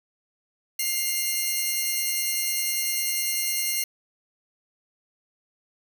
5% pulse tone pair together, 2111 / 2818 Hz, C7 / F7, +15 / +15 cents, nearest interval perfect fourth, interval 500 cents, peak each -16 / -19 dBFS, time 0.79-3.84 s, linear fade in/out 5 ms, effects 8-bit

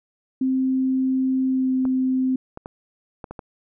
sine tone with pitch glide, 261.6 to 259.3 Hz, C4 to C4, 0 to -15 cents, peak -18 dBFS, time 0.41-2.36 s, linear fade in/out 5 ms, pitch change -15 cents, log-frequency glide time 1.48-1.73 s
clicks, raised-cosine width 1 ms, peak -20 dBFS, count 6, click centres 1.853 / 2.574 / 2.659 / 3.242 / 3.31 / 3.392 s
effects none

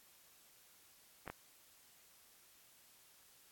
clicks, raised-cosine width 0.5 ms, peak -28 dBFS, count 2, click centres 1.277 / 1.3 s, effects white hiss -65 dBFS RMS until 3.51 s + AAC 64 kbps

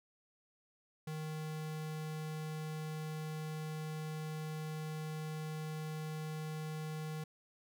square tone, 155.56 Hz, D#3, in tune, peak -40 dBFS, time 1.07-7.24 s, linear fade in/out 5 ms, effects none

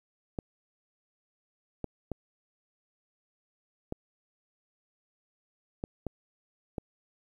clicks, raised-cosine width 2 ms, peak -20 dBFS, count 7, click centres 0.388 / 1.843 / 2.117 / 3.924 / 5.839 / 6.067 / 6.782 s, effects 10-bit

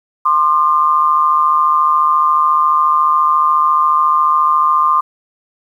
sine tone pair together, 1051 / 1205.2 Hz, C6 / D6, +7 / +44 cents, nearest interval major second, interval 237 cents, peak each -12 dBFS, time 0.25-5.01 s, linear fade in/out 10 ms, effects 8-bit

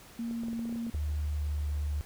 sine tone with vibrato, 231.4 Hz, A#3, 13 cents flat, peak -32 dBFS, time 0.19-0.9 s, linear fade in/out 2 ms, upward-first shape triangle, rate 2.3 Hz, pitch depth 12 cents each way
clicks, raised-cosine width 2 ms, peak -32 dBFS, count 11, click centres 0.311 / 0.435 / 0.484 / 0.531 / 0.593 / 0.655 / 0.694 / 0.726 / 0.759 / 0.867 / 0.947 s
sine tone with pitch glide, 74.9 to 73.7 Hz, D2 to D2, +35 to +7 cents, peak -29 dBFS, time 0.94-2.01 s, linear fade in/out 0 ms, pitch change -28 cents, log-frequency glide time 1.08-1.69 s
effects pink hiss -53 dBFS RMS until 2.05 s

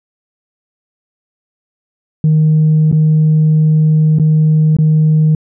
sine tone with dropouts, 155.4 Hz, D#3, 2 cents flat, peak -5 dBFS, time 2.24-5.35 s, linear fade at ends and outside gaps 2 ms, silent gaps 2.915-2.926 / 4.186-4.197 / 4.767-4.786 s, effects tanh soft clip ceiling -4 dBFS

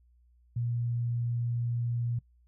sine tone, 119.1 Hz, A#2, 38 cents sharp, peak -28 dBFS, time 0.56-2.19 s, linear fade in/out 5 ms, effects noise-tail reverb RT60 0.1 s tail -21 dB re dry + added 60 Hz sine -60 dBFS peak until 2.47 s

